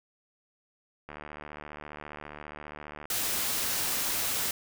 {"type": "click train", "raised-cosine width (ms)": 0.5, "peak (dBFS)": -26, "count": 148, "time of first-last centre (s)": [1.09, 3.055], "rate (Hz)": 74.8}
{"type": "noise", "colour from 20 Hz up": "white", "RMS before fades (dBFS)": -30, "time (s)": [3.1, 4.51], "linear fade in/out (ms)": 2}
{"effects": []}